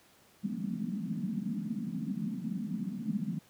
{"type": "band-pass noise", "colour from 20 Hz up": "pink", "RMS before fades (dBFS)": -35, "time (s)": [0.43, 3.39], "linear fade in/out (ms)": 10, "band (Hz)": [170, 240], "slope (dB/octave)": 48, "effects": ["pink hiss -62 dBFS RMS until 3.49 s", "high-pass 100 Hz 12 dB/octave"]}